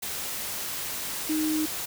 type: tone in noise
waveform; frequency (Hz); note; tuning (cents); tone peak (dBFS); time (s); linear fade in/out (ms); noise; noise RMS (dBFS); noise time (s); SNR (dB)
sine; 310; D#4; -6; -24; 1.29-1.66; 10; white; -33; 0.02-1.86; +6
effects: none